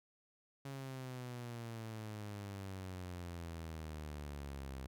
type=exponential sweep; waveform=sawtooth; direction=down; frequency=138.59 to 65.41 Hz; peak=-40 dBFS; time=0.65-4.87 s; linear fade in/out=5 ms; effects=none